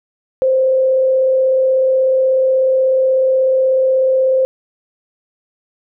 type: tone with frequency modulation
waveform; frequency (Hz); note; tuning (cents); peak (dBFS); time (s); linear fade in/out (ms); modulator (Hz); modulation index
sine; 523.3; C5; 0; -10; 0.42-4.45; 0; 36.4; 0.2
effects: none